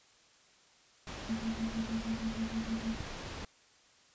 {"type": "low-pass noise", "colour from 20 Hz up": "pink", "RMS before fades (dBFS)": -43, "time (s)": [1.07, 3.45], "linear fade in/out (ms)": 2, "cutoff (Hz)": 6200, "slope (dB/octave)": 12}
{"type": "tone with tremolo", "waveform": "sine", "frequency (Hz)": 224.4, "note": "A3", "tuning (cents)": 34, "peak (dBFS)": -29, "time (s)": [1.29, 2.95], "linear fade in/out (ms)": 2, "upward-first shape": "triangle", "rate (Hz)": 6.4, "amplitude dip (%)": 100}
{"type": "click", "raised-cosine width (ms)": 5, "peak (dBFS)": -28, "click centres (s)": 3.006}
{"effects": ["white hiss -63 dBFS RMS until 4.14 s", "resampled to 16000 Hz"]}